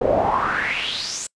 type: noise with band-pass filter sweep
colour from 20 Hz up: brown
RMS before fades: -22 dBFS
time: 0.01-1.27 s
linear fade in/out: 5 ms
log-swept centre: 460 to 7800 Hz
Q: 6
effects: noise-tail reverb RT60 0.1 s tail -25 dB re dry + resampled to 24000 Hz